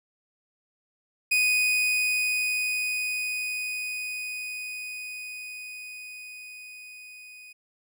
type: tone with level ramp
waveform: 40% pulse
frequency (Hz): 2489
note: D#7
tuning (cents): 0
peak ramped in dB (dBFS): -19 to -44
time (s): 1.31-7.53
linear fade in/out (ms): 10
effects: none